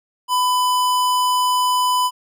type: tone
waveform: square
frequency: 1000 Hz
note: B5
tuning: 21 cents sharp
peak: -16 dBFS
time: 0.28-2.11 s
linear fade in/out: 50 ms
effects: none